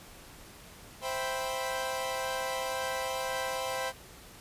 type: chord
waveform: sawtooth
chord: C major seventh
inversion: none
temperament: equal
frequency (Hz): 523.3 / 659.3 / 784 / 987.8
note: C5 / E5 / G5 / B5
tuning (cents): 0 / 0 / 0 / 0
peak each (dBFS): -31 / -36 / -34 / -35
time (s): 1.01-3.93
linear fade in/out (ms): 50
effects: pink hiss -51 dBFS RMS until 4.4 s + resampled to 32000 Hz